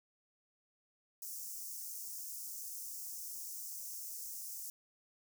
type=high-pass noise; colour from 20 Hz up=white; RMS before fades=-45 dBFS; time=1.22-4.7 s; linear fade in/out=2 ms; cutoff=5400 Hz; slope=48 dB/octave; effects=none